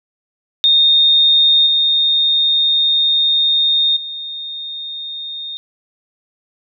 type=tone with level steps; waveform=sine; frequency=3675 Hz; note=A#7; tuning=25 cents flat; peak=-8 / -11 / -24 dBFS; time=0.64-5.57 s; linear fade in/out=0 ms; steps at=1.66 / 3.96 s; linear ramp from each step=10 ms; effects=none